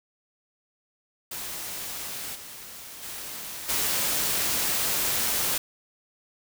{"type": "noise with level steps", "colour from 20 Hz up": "white", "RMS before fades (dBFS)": [-35, -42, -37, -26], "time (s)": [1.31, 5.58], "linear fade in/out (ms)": 5, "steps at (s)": [2.34, 3.02, 3.68], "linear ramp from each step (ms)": 20, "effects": []}